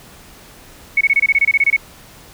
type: tone bursts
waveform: sine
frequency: 2213 Hz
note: C#7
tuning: 3 cents flat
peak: -9 dBFS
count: 13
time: 0.97-1.765 s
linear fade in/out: 5 ms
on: 39 ms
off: 24 ms
effects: pink hiss -42 dBFS RMS until 2.33 s